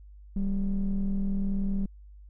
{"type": "ring-modulated tone", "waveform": "triangle", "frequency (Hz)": 87.5, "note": "F2", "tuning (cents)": 4, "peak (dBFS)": -18, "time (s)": [0.36, 1.86], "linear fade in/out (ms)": 5, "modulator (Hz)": 108, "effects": ["tanh soft clip ceiling -20 dBFS", "added 50 Hz sine -46 dBFS peak until 2.29 s"]}